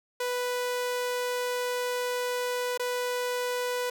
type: tone with dropouts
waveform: sawtooth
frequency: 493.9 Hz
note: B4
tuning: in tune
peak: -24 dBFS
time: 0.2-3.9 s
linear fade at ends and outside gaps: 5 ms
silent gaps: 2.776-2.795 s
effects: none